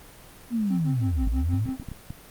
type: linear two-way sweep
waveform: sine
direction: down then up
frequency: 244.3 to 49.21 to 118.1 Hz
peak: -22 dBFS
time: 0.5-1.68 s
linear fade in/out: 50 ms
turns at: 1.27 s
type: tone with tremolo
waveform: triangle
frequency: 261.6 Hz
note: C4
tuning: in tune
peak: -24 dBFS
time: 0.7-1.83 s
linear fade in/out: 5 ms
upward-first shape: sine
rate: 6.2 Hz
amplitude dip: 100%
type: clicks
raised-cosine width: 5 ms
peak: -22 dBFS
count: 8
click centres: 1.274 / 1.539 / 1.66 / 1.691 / 1.799 / 1.887 / 1.917 / 2.105 s
effects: pink hiss -48 dBFS RMS until 2.3 s + Opus 32 kbps